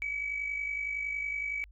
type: tone with amplitude modulation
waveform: sine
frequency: 2280 Hz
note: C#7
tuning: 48 cents sharp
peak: -28 dBFS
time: 0.02-1.64 s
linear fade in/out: 0 ms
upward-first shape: sine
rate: 50.8 Hz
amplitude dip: 60%
effects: tanh soft clip ceiling -24 dBFS + added 50 Hz sine -51 dBFS peak until 1.71 s